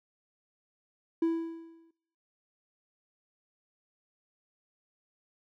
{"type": "tone with exponential decay", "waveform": "triangle", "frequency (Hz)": 330, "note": "E4", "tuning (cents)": 2, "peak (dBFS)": -20, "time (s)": [1.22, 1.91], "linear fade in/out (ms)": 5, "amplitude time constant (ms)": 150, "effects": ["noise-tail reverb RT60 0.7 s tail -25 dB re dry", "tanh soft clip ceiling -17 dBFS"]}